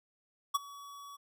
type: tone with ADSR envelope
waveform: square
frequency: 1132 Hz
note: C#6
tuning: 36 cents sharp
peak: -25 dBFS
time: 0.54-1.17 s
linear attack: 12 ms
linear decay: 23 ms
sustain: -22 dB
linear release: 18 ms
effects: none